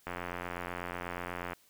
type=click train; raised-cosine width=0.5 ms; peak=-22 dBFS; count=130; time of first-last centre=0.07-1.533 s; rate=88.2 Hz; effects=white hiss -65 dBFS RMS until 1.69 s